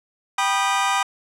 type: chord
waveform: sawtooth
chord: G augmented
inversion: none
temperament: just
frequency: 784 / 980 / 1225 Hz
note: G5 / B5 / D#6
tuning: 0 / -14 / -27 cents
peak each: -19 dBFS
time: 0.38-1.03 s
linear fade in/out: 5 ms
effects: low-pass 8000 Hz 12 dB/octave